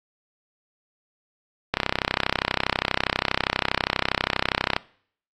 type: click train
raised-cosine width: 0.3 ms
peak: -4 dBFS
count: 99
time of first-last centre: 1.74-4.765 s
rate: 32.4 Hz
effects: noise-tail reverb RT60 0.6 s tail -22 dB re dry + AAC 48 kbps

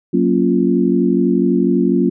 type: chord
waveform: sine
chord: Gb major seventh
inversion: none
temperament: equal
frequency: 185 / 233.1 / 277.2 / 349.2 Hz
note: Gb3 / Bb3 / Db4 / F4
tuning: 0 / 0 / 0 / 0 cents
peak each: -17 dBFS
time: 0.13-2.1 s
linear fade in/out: 10 ms
effects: none

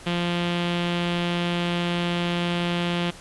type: tone with low-pass filter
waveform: sawtooth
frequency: 173.7 Hz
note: F3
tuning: 9 cents flat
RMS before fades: -25 dBFS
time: 0.06-3.11 s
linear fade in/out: 10 ms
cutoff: 3200 Hz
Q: 3.5
effects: pink hiss -44 dBFS RMS until 3.2 s + resampled to 24000 Hz

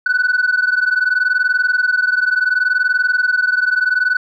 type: tone pair together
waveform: sine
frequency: 1480 / 1500.7 Hz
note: F#6 / F#6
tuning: 0 / +24 cents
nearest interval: unison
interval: 24 cents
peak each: -14 dBFS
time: 0.06-4.17 s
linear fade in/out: 5 ms
effects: tanh soft clip ceiling -9 dBFS

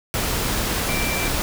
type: tone in noise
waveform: sine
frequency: 2349 Hz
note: D7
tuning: in tune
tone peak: -27 dBFS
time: 0.89-1.28 s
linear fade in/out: 0 ms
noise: pink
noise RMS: -23 dBFS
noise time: 0.14-1.42 s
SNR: -7 dB
effects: none

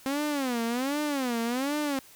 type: tone with vibrato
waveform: sawtooth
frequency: 262.5 Hz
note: C4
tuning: 6 cents sharp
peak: -23 dBFS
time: 0.06-1.99 s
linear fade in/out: 0 ms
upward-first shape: sine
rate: 1.3 Hz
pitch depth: 230 cents each way
effects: white hiss -53 dBFS RMS until 2.15 s

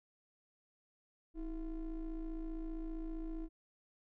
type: ring-modulated tone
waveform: triangle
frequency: 174.61 Hz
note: F3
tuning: in tune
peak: -34 dBFS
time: 1.34-3.49 s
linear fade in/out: 50 ms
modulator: 147 Hz
effects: none

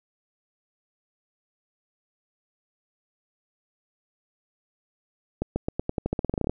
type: accelerating click train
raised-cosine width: 2 ms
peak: -12 dBFS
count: 17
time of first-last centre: 5.42-6.495 s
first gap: 140 ms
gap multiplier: 0.89
effects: none

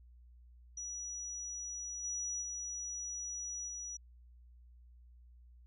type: tone with level steps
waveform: sine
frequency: 5850 Hz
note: F#8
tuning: 21 cents flat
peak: -40 / -36 / -39 / -41 dBFS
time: 0.77-3.97 s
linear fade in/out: 5 ms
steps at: 2.03 / 2.41 / 3.67 s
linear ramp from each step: 20 ms
effects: added 60 Hz sine -56 dBFS peak until 5.66 s

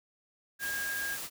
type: tone in noise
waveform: sine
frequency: 1624 Hz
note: G#6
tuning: 39 cents flat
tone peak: -33 dBFS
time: 0.59-1.18 s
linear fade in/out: 50 ms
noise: white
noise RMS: -39 dBFS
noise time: 0.59-1.3 s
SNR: +3 dB
effects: none

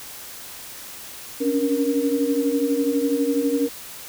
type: tone cluster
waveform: sine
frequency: 274.4 / 286.5 / 471.4 Hz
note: C#4 / D4 / A#4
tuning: -17 / -43 / +19 cents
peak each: -23 dBFS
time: 1.4-3.69 s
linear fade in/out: 20 ms
effects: white hiss -38 dBFS RMS until 4.08 s

